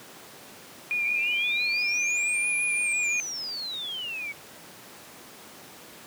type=tone with vibrato; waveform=sine; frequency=2414 Hz; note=D7; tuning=47 cents sharp; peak=-24 dBFS; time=0.91-3.2 s; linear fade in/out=0 ms; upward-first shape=sine; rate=5.9 Hz; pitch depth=27 cents each way
type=exponential two-way sweep; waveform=sine; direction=up then down; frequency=2217 to 11040 to 2217 Hz; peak=-31 dBFS; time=1.04-4.33 s; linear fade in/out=20 ms; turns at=2.59 s
effects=pink hiss -46 dBFS RMS until 6.06 s + high-pass 200 Hz 12 dB/octave